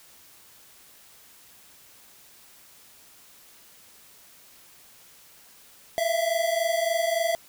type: tone pair together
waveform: square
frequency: 653.5 / 677 Hz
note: E5 / E5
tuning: -15 / +46 cents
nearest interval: minor second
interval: 61 cents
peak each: -27 / -26 dBFS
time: 5.98-7.35 s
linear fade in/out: 0 ms
effects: white hiss -53 dBFS RMS until 7.48 s